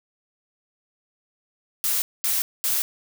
blue noise bursts, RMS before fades -23 dBFS, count 3, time 1.84-2.82 s, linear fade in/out 0 ms, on 180 ms, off 220 ms, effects none

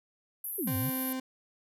white band-pass noise, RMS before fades -37 dBFS, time 0.44-1.13 s, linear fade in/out 5 ms, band 11000 to 13000 Hz, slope 96 dB/octave
sine exponential two-way sweep, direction down then up, 439.8 to 92.5 to 156.7 Hz, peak -31 dBFS, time 0.58-0.9 s, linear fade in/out 10 ms, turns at 0.76 s
40% pulse tone, 260 Hz, C4, 11 cents flat, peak -32 dBFS, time 0.67-1.2 s, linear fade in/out 5 ms
effects none

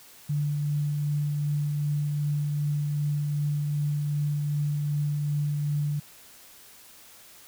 sine tone with tremolo, 146.83 Hz, D3, in tune, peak -23 dBFS, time 0.29-6 s, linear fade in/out 10 ms, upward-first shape triangle, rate 2.6 Hz, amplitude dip 25%, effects white hiss -51 dBFS RMS until 7.47 s

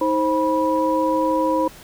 sine tone cluster, 316.4 / 527 / 977 Hz, D#4 / C5 / B5, +29 / +12 / -19 cents, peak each -21 dBFS, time 0.01-1.68 s, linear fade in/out 5 ms, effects pink hiss -43 dBFS RMS until 1.83 s

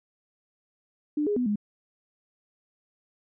sine tone with pitch steps, 298.1 / 413.5 / 247.8 / 207.6 Hz, D4 / G#4 / B3 / G#3, +26 / -8 / +6 / 0 cents, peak -23 dBFS, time 1.17-1.558 s, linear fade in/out 5 ms, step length 97 ms, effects none

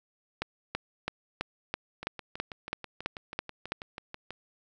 two click trains, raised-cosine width 0.3 ms, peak -14 / -23 dBFS, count 11 / 15, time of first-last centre 0.42-3.72 / 2.03-4.306 s, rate 3.03 / 6.15 Hz, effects none

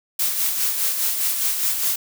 blue noise with tremolo, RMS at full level -20 dBFS, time 0.19-1.96 s, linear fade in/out 5 ms, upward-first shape sine, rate 4.9 Hz, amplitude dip 45%, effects none

